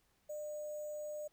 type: tone with sample-and-hold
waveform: sine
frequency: 601 Hz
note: D5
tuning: 40 cents sharp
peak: -40 dBFS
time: 0.29-1.28 s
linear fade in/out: 10 ms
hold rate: 7350 Hz
effects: pink hiss -75 dBFS RMS until 1.32 s